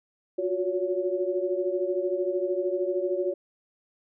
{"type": "tone cluster", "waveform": "sine", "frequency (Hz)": [356.5, 369.6, 565], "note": ["F4", "F#4", "C#5"], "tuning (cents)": [36, -2, 33], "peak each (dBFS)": -29, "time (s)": [0.38, 3.34], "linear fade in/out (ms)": 10, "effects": []}